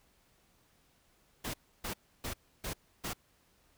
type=noise bursts; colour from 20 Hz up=pink; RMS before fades=-38 dBFS; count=5; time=1.44-3.135 s; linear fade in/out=10 ms; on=99 ms; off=300 ms; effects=pink hiss -69 dBFS RMS until 3.77 s